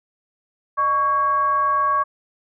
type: tone with frequency modulation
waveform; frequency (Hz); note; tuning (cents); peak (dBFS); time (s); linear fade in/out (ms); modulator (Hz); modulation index
sine; 1118; C#6; +14; -16; 0.77-2.04; 20; 510; 0.39
effects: none